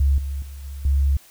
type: tone with level steps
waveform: sine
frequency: 69.3 Hz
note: C#2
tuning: in tune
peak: -14 / -24 / -33 / -30 / -15 dBFS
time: 0-1.17 s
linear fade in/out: 5 ms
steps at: 0.18 / 0.42 / 0.64 / 0.85 s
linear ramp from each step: 2 ms
effects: white hiss -50 dBFS RMS until 1.3 s